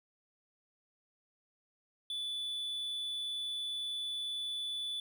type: tone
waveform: triangle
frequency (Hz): 3471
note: A7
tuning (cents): -24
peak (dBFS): -34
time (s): 2.1-5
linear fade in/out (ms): 2
effects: none